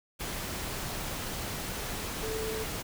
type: tone in noise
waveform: sine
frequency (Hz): 440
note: A4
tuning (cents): 0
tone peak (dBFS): -34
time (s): 2.22-2.65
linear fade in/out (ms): 20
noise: pink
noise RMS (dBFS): -36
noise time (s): 0.19-2.83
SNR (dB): -1
effects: none